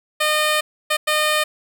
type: tone bursts at uneven times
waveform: 10% pulse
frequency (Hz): 610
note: D#5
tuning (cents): -34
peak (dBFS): -8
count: 3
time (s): 0.2-0.61 / 0.9-0.97 / 1.07-1.44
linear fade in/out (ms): 10
effects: none

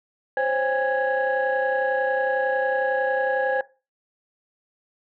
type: tone cluster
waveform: sine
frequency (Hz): 522 / 553 / 813 / 1663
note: C5 / C#5 / G#5 / G#6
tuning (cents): -4 / -4 / -37 / +2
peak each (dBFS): -23 / -29 / -25 / -25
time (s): 0.37-3.61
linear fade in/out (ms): 2
effects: noise-tail reverb RT60 0.3 s tail -19 dB re dry + tanh soft clip ceiling -13 dBFS

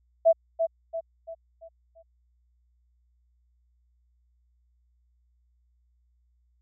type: tone with echo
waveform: sine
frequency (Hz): 659.3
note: E5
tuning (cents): 0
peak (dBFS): -14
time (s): 0.25-0.33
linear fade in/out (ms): 20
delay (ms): 340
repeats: 5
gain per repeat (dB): -7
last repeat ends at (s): 2.03
effects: added 60 Hz sine -64 dBFS peak until 6.61 s

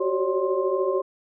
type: tone cluster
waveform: sine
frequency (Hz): 368 / 381.5 / 544 / 587 / 1054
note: F#4 / G4 / C#5 / D5 / C6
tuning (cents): -9 / -47 / -33 / -1 / +12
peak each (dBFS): -30 / -24 / -26 / -31 / -31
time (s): 0-1.02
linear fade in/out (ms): 10
effects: none

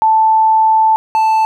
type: tone pair in turn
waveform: sine / triangle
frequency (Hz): 880 / 880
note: A5 / A5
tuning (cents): 0 / 0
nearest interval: unison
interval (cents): 0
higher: neither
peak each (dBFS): -7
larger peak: neither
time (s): 0.02-0.96 / 1.15-1.45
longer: first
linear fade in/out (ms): 0
effects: none

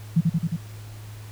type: tone with echo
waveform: sine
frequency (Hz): 164.81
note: E3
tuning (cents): 0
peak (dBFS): -14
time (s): 0.16-0.21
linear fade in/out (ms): 10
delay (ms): 89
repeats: 4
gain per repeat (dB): -2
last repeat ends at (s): 0.566
effects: added 106 Hz sine -37 dBFS peak until 1.31 s + pink hiss -48 dBFS RMS until 1.31 s

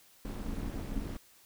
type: noise with amplitude modulation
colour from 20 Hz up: brown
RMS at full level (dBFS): -33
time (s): 0.25-1.17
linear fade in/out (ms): 2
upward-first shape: sine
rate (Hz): 242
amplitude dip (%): 90
effects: white hiss -61 dBFS RMS until 1.45 s

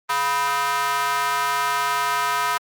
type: tone with high-pass filter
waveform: square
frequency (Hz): 140.6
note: C#3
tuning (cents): +25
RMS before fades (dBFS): -22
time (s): 0.09-2.58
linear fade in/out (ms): 10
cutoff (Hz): 1100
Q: 3.1
effects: Opus 24 kbps

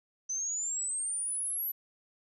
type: exponential sweep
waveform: sine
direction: up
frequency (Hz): 6070 to 12000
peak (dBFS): -31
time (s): 0.29-1.72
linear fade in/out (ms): 10
effects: none

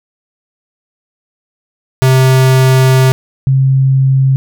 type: tone pair in turn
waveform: square / sine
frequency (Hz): 130.81 / 133.79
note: C3 / C3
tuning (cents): 0 / +39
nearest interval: unison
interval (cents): 39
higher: second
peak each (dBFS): -6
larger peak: neither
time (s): 2.02-3.12 / 3.47-4.36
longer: first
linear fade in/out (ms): 0
effects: none

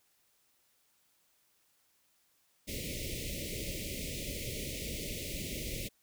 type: band-stop noise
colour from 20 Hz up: pink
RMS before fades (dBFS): -39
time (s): 2.67-5.89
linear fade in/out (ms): 20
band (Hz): 610 to 2000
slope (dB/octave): 96
effects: white hiss -72 dBFS RMS until 6.02 s

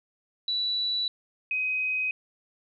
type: tone pair in turn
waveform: sine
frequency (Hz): 3946 / 2519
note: B7 / D#7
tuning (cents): -2 / +21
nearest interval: minor sixth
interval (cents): 777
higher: first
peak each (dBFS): -25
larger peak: neither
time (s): 0.48-1.08 / 1.51-2.11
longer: neither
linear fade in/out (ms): 2
effects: none

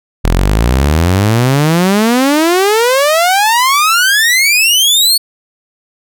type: exponential sweep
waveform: sawtooth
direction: up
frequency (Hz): 39.76 to 4458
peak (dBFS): -4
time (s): 0.24-5.18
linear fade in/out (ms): 10
effects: none

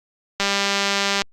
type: click train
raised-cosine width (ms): 0.2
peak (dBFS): -3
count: 164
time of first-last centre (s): 0.4-1.219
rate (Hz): 199
effects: Opus 48 kbps

